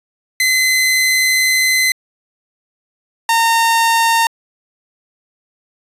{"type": "tone pair in turn", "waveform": "sawtooth", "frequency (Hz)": [2043, 915.9], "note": ["C7", "A#5"], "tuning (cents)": [-42, -31], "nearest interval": "octave + major second", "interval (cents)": 1389, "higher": "first", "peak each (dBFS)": [-8, -7], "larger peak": "second", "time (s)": [[0.4, 1.92], [3.29, 4.27]], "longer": "first", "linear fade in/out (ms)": 2, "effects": ["resampled to 32000 Hz"]}